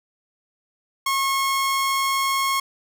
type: tone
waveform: sawtooth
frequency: 1087 Hz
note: C#6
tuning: 34 cents flat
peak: -16 dBFS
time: 1.06-2.6 s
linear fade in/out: 5 ms
effects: none